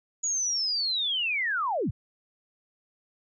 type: linear sweep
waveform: sine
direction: down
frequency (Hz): 6840 to 62.7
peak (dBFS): -25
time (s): 0.23-1.91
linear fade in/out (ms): 10
effects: none

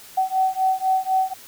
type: beating tone pair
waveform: sine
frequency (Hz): 755 / 759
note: F#5 / F#5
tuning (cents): +35 / +44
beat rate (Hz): 4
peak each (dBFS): -21 / -21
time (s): 0.17-1.34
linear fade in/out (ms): 10
effects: white hiss -44 dBFS RMS until 1.47 s

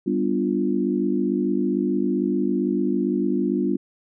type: chord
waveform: sine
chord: G dominant seventh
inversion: none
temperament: equal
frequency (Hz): 196 / 246.9 / 293.7 / 349.2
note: G3 / B3 / D4 / F4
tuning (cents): 0 / 0 / 0 / 0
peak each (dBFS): -25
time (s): 0.06-3.77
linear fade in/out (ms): 10
effects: none

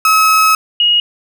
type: tone pair in turn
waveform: 35% pulse / sine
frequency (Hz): 1284 / 2882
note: E6 / F#7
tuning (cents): -46 / -46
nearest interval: octave + major second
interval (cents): 1400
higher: second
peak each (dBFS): -6 / -8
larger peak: first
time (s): 0.05-0.55 / 0.8-1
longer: first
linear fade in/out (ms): 2
effects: none

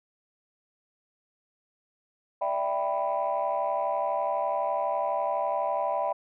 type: chord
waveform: sine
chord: E minor seventh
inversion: third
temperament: equal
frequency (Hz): 587.3 / 659.3 / 784 / 987.8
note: D5 / E5 / G5 / B5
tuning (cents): 0 / 0 / 0 / 0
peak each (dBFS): -30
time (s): 2.41-6.13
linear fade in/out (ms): 10
effects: tanh soft clip ceiling -18 dBFS

